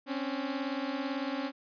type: beating tone pair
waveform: sawtooth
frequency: 264.6 / 282.6 Hz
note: C4 / C#4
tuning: +20 / +34 cents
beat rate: 18 Hz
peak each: -31 dBFS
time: 0.06-1.52 s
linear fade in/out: 50 ms
effects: resampled to 11025 Hz